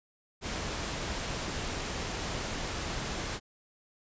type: noise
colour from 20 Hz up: pink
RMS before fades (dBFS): -35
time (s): 0.41-3.4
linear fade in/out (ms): 50
effects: resampled to 16000 Hz